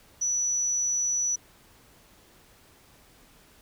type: tone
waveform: sine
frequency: 5920 Hz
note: F#8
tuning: in tune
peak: -23 dBFS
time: 0.21-1.36 s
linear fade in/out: 10 ms
effects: tanh soft clip ceiling -19 dBFS + pink hiss -57 dBFS RMS until 3.61 s